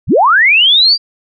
sine linear sweep, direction up, 40.22 to 4802 Hz, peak -5 dBFS, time 0.07-0.98 s, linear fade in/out 50 ms, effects none

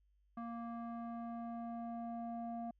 square tone with low-pass filter sweep, 233.1 Hz, A#3, in tune, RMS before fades -44 dBFS, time 0.37-2.71 s, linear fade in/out 5 ms, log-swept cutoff 1100 to 710 Hz, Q 3, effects added 50 Hz sine -70 dBFS peak until 2.79 s

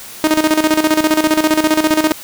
sawtooth tone with tremolo, 311.1 Hz, D#4, in tune, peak -5 dBFS, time 0.24-2.12 s, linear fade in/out 0 ms, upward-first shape square, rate 15 Hz, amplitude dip 70%, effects white hiss -33 dBFS RMS until 2.23 s

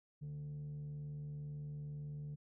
sine tone with frequency modulation, 146.83 Hz, D3, in tune, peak -40 dBFS, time 0.21-2.36 s, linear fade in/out 20 ms, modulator 78 Hz, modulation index 0.22, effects tanh soft clip ceiling -41 dBFS

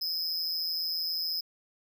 square tone with amplitude modulation, 5090 Hz, D#8, 39 cents sharp, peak -26 dBFS, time 0.01-1.41 s, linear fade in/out 10 ms, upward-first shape sine, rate 167 Hz, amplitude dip 90%, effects none

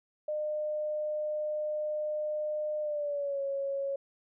sine tone with pitch glide, 606 to 552.5 Hz, D#5 to C#5, -46 to -6 cents, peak -30 dBFS, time 0.28-3.96 s, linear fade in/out 5 ms, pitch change -160 cents, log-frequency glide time 2.81-3.41 s, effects none

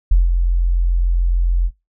sine tone with ADSR envelope, 43.52 Hz, F1, 5 cents flat, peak -6 dBFS, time 0.11-1.71 s, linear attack 7 ms, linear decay 160 ms, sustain -6 dB, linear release 56 ms, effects noise-tail reverb RT60 0.2 s tail -21 dB re dry + tanh soft clip ceiling -2 dBFS

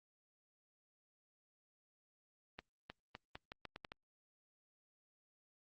accelerating click train, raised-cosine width 0.3 ms, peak -30 dBFS, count 9, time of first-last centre 2.59-3.919 s, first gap 310 ms, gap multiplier 0.81, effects Opus 24 kbps

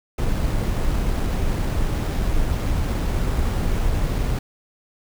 brown noise with sample-and-hold, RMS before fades -21 dBFS, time 0.18-4.39 s, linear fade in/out 5 ms, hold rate 8820 Hz, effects none

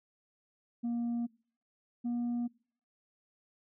sine tone pair in turn, 236.4 / 239.6 Hz, A#3 / A#3, +24 / +48 cents, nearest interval unison, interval 24 cents, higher second, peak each -28 dBFS, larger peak neither, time 0.83-1.27 / 2.04-2.48 s, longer neither, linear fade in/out 20 ms, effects noise-tail reverb RT60 0.5 s tail -25 dB re dry + tanh soft clip ceiling -30 dBFS

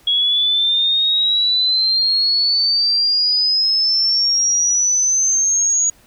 sine exponential sweep, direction up, 3322 to 6750 Hz, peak -13 dBFS, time 0.07-5.9 s, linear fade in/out 5 ms, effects pink hiss -51 dBFS RMS until 6.06 s

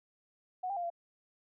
sine tone with pitch steps, 736 / 795 / 700 / 685 Hz, F#5 / G5 / F5 / F5, -9 / +24 / +4 / -34 cents, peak -33 dBFS, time 0.63-0.902 s, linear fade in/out 10 ms, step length 68 ms, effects none

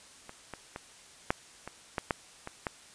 clicks, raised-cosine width 0.5 ms, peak -28 / -24 / -23 / -10 / -24 / -15 / -12 / -23 / -16 dBFS, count 9, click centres 0.294 / 0.537 / 0.761 / 1.305 / 1.676 / 1.982 / 2.108 / 2.474 / 2.668 s, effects white hiss -54 dBFS RMS until 2.94 s + resampled to 22050 Hz

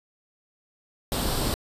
pink noise with comb filter, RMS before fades -26 dBFS, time 1.12-1.54 s, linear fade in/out 0 ms, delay 0.23 ms, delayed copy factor +0.5, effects resampled to 32000 Hz

